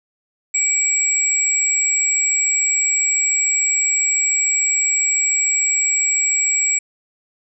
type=tone pair together; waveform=sine; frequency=2300 / 7687 Hz; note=D7 / B8; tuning=-37 / -48 cents; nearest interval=octave + major sixth; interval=2089 cents; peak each=-21 / -16 dBFS; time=0.54-6.79 s; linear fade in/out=10 ms; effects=none